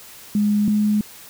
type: tone pair in turn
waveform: sine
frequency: 207.7 / 210.1 Hz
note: G#3 / G#3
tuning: 0 / +20 cents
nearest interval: unison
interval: 20 cents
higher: second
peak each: -15 dBFS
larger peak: neither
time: 0.35-0.68 / 0.68-1.01 s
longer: neither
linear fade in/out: 2 ms
effects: white hiss -42 dBFS RMS until 1.29 s